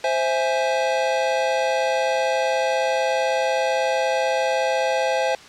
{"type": "chord", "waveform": "square", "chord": "C augmented", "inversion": "none", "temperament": "equal", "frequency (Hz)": [523.3, 659.3, 830.6], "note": ["C5", "E5", "G#5"], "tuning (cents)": [0, 0, 0], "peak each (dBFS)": [-23, -25, -25], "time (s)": [0.04, 5.35], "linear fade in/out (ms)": 2, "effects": ["white hiss -43 dBFS RMS until 5.48 s", "low-pass 5000 Hz 12 dB/octave"]}